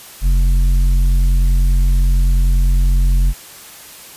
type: tone with tanh clipping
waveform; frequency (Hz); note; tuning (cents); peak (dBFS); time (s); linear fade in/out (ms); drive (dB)
triangle; 44.75; F1; +43; -11; 0.21-3.34; 50; 12
effects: white hiss -37 dBFS RMS until 4.16 s + resampled to 32000 Hz